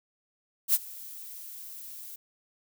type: noise with ADSR envelope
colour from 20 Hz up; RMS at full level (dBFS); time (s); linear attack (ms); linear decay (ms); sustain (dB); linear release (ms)
violet; -21; 0.68-2.16; 59; 38; -22; 7
effects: none